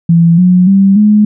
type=tone with pitch steps; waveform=sine; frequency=168 / 181.1 / 195.22 / 210.4 Hz; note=E3 / F#3 / G3 / G#3; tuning=+33 / -37 / -7 / +23 cents; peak=-3 dBFS; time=0.09-1.25 s; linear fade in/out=5 ms; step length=290 ms; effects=none